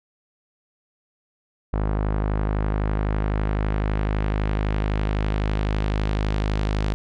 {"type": "tone with low-pass filter sweep", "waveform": "sawtooth", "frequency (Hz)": 51.91, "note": "G#1", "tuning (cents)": 0, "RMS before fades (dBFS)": -23, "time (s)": [1.73, 6.94], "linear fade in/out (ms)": 0, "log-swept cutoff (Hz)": [1200, 4700], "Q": 0.98, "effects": []}